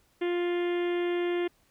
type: harmonic tone with a mistuned harmonic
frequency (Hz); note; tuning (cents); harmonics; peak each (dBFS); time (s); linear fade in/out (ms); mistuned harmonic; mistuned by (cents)
350.4; F4; +6; 1 / 2 / 3 / 4 / 5 / 6 / 7 / 8 / 9 / 10; -26 / -40 / -45 / -47 / -43 / -42 / -48 / -47 / -50 / -52; 0.21-1.48; 10; 10; -30
effects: pink hiss -67 dBFS RMS until 1.7 s